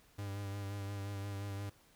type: tone with vibrato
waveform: 45% pulse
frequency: 100 Hz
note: G2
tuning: 35 cents sharp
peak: -39 dBFS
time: 0.18-1.7 s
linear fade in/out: 10 ms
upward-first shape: sine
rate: 5.7 Hz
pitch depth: 26 cents each way
effects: pink hiss -66 dBFS RMS until 1.95 s